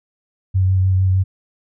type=tone with vibrato; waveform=sine; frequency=94 Hz; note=F#2; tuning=28 cents sharp; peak=-12 dBFS; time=0.54-1.24 s; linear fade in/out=20 ms; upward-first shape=sine; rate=6.6 Hz; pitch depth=18 cents each way; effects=none